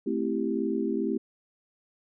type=chord; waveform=sine; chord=A minor seventh; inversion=none; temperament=equal; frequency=220 / 261.6 / 329.6 / 392 Hz; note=A3 / C4 / E4 / G4; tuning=0 / 0 / 0 / 0 cents; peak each=-31 dBFS; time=0.06-1.18 s; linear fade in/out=10 ms; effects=none